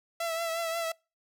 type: tone with vibrato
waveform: sawtooth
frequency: 664 Hz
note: E5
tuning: 12 cents sharp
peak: -26 dBFS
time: 0.2-0.92 s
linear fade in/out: 5 ms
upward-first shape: triangle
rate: 5.6 Hz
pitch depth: 42 cents each way
effects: noise-tail reverb RT60 0.3 s tail -26 dB re dry